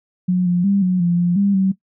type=tone with pitch steps; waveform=sine; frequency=181.4 / 176.7 / 198.7 / 182.8 / 173.4 / 175.1 / 199.9 / 191.1 Hz; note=F#3 / F3 / G3 / F#3 / F3 / F3 / G3 / G3; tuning=-34 / +21 / +24 / -21 / -12 / +5 / +34 / -44 cents; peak=-13 dBFS; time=0.28-1.72 s; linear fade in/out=10 ms; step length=180 ms; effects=noise-tail reverb RT60 0.1 s tail -17 dB re dry